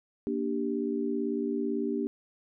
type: chord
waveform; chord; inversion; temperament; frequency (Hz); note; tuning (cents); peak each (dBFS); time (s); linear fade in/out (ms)
sine; G minor; first; equal with one note detuned; 235.7 / 293.7 / 392; Bb3 / D4 / G4; +19 / 0 / 0; -32; 0.27-2.07; 0
effects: none